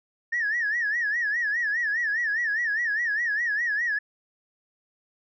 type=tone with vibrato; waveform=sine; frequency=1791 Hz; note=A6; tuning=30 cents sharp; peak=-22 dBFS; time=0.32-3.99 s; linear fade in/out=10 ms; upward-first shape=sine; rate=4.9 Hz; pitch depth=140 cents each way; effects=tanh soft clip ceiling -19 dBFS